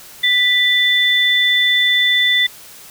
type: tone pair together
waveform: sine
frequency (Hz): 1975.5 / 3520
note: B6 / A7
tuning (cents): 0 / 0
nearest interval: minor seventh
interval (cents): 1000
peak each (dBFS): -14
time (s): 0.23-2.47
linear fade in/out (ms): 10
effects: white hiss -39 dBFS RMS until 2.9 s